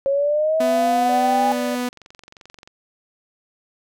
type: linear sweep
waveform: sine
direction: up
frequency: 544 to 816 Hz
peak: -16 dBFS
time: 0.06-1.52 s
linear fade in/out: 0 ms
type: tone with pitch glide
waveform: sawtooth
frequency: 250 to 247.3 Hz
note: B3 to B3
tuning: +21 to +3 cents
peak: -18 dBFS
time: 0.6-1.89 s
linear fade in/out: 5 ms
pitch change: -18 cents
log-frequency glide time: 1.1-1.57 s
type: tone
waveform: triangle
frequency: 588 Hz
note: D5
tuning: 2 cents sharp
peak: -23 dBFS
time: 1.09-1.75 s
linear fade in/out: 2 ms
type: click train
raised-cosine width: 0.2 ms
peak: -26 dBFS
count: 36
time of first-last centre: 1.14-2.675 s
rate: 22.8 Hz
effects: none

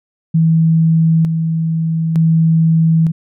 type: tone with tremolo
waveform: sine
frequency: 162.4 Hz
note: E3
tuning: 26 cents flat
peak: -8 dBFS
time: 0.34-3.12 s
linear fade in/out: 10 ms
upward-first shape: square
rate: 0.55 Hz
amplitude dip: 45%
effects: none

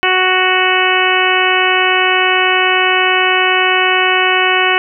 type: harmonic tone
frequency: 370.6 Hz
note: F#4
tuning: 3 cents sharp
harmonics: 1 / 2 / 3 / 4 / 5 / 6 / 7 / 8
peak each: -18 / -18 / -18 / -18 / -18 / -18 / -18 / -18 dBFS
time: 0.03-4.78 s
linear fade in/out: 0 ms
effects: none

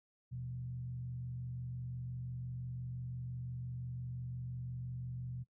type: tone with frequency modulation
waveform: sine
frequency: 124 Hz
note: B2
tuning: 7 cents sharp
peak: -40 dBFS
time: 0.31-5.44 s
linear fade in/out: 20 ms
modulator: 45.8 Hz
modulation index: 0.5
effects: noise-tail reverb RT60 0.1 s tail -17 dB re dry

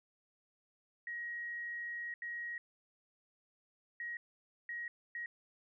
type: tone bursts at uneven times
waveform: sine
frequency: 1893 Hz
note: A#6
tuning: 26 cents sharp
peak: -39 dBFS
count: 5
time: 1.07-2.14 / 2.22-2.58 / 4-4.17 / 4.69-4.88 / 5.15-5.26 s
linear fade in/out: 2 ms
effects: none

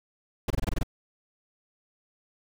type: noise bursts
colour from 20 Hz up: brown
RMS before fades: -25 dBFS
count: 8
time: 0.48-0.833 s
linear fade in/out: 5 ms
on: 24 ms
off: 23 ms
effects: none

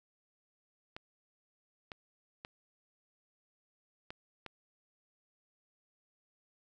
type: clicks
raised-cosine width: 0.3 ms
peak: -27 dBFS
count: 5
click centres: 0.965 / 1.918 / 2.449 / 4.105 / 4.463 s
effects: none

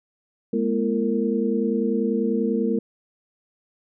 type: tone cluster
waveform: sine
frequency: 210.3 / 240.5 / 338 / 458.2 Hz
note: G#3 / B3 / E4 / A#4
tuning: +22 / -46 / +43 / -30 cents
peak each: -24 / -25 / -28 / -25 dBFS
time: 0.53-2.79 s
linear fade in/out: 5 ms
effects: none

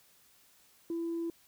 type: tone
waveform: sine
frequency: 334.7 Hz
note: E4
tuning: 26 cents sharp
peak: -31 dBFS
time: 0.9-1.3 s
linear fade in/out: 2 ms
effects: tanh soft clip ceiling -29 dBFS + white hiss -64 dBFS RMS until 1.47 s

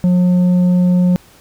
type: tone with tanh clipping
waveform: sine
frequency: 179.6 Hz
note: F3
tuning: 49 cents sharp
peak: -10 dBFS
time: 0.04-1.16 s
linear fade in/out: 0 ms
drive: 5 dB
effects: pink hiss -46 dBFS RMS until 1.4 s

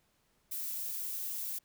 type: noise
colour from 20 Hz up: violet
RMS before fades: -38 dBFS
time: 0.51-1.59 s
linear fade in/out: 10 ms
effects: pink hiss -73 dBFS RMS until 1.64 s

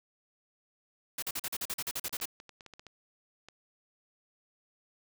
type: noise bursts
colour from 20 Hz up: white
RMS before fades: -35 dBFS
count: 13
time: 1.18-2.256 s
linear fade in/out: 5 ms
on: 44 ms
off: 42 ms
type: clicks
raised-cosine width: 0.2 ms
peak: -31 dBFS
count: 11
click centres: 2.094 / 2.201 / 2.238 / 2.401 / 2.493 / 2.608 / 2.663 / 2.737 / 2.795 / 2.867 / 3.486 s
effects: none

